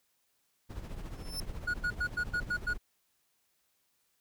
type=noise with tremolo; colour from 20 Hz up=brown; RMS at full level=-38 dBFS; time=0.69-2.78 s; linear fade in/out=20 ms; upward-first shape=triangle; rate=14 Hz; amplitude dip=65%
type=tone with exponential growth; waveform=sawtooth; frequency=5300 Hz; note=E8; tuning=9 cents sharp; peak=-30 dBFS; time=1.13-1.4 s; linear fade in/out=1 ms; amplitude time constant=58 ms
type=tone bursts; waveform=triangle; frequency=1449 Hz; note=F#6; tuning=37 cents flat; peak=-27 dBFS; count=7; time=1.67-2.736 s; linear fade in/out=10 ms; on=70 ms; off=96 ms
effects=white hiss -75 dBFS RMS until 4.2 s